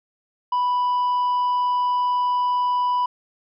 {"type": "tone with hard clipping", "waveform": "sine", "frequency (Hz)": 987.8, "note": "B5", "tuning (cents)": 0, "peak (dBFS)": -19, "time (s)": [0.52, 3.06], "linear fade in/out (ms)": 5, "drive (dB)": 2, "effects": ["resampled to 16000 Hz"]}